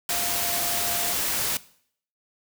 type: tone in noise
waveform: sine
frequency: 696 Hz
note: F5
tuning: 6 cents flat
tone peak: -34 dBFS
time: 0.1-1.13 s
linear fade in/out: 2 ms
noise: white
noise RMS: -26 dBFS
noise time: 0.09-1.57 s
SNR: -11 dB
effects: noise-tail reverb RT60 0.6 s tail -19 dB re dry